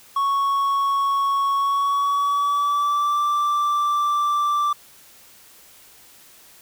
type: tone with pitch glide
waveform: triangle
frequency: 1108.7 to 1173.3 Hz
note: C#6 to D6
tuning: 0 to -2 cents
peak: -16 dBFS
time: 0.16-4.73 s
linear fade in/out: 5 ms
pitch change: +98 cents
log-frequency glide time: 1.56-3.2 s
effects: white hiss -49 dBFS RMS until 6.61 s